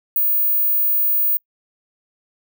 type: tone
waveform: sine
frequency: 15540 Hz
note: B9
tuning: 29 cents flat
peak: -14 dBFS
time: 0.16-1.37 s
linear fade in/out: 2 ms
effects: noise-tail reverb RT60 0.1 s tail -26 dB re dry